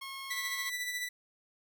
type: tone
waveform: 15% pulse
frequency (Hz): 1084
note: C#6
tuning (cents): -39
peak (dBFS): -34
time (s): 0.01-0.7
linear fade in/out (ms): 10
type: tone with tremolo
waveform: sawtooth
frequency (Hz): 1975.5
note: B6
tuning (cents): 0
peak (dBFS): -29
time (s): 0.3-1.09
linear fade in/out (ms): 10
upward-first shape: sine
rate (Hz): 14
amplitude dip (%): 45
effects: none